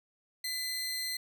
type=tone pair together; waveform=sawtooth; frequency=2011 / 4181 Hz; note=B6 / C8; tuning=+31 / -2 cents; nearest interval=octave + minor second; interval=1267 cents; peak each=-35 / -32 dBFS; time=0.44-1.17 s; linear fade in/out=5 ms; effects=none